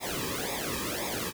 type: noise with flanger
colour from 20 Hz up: pink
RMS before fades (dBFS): -33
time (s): 0-1.33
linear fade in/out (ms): 50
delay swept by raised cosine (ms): 0.67 to 1.43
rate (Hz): 1.9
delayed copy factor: -0.9
effects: none